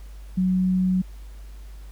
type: tone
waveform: sine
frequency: 185 Hz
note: F#3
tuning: in tune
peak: -18 dBFS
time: 0.37-1.02 s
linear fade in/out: 10 ms
effects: added 50 Hz sine -37 dBFS peak until 1.91 s + pink hiss -55 dBFS RMS until 1.91 s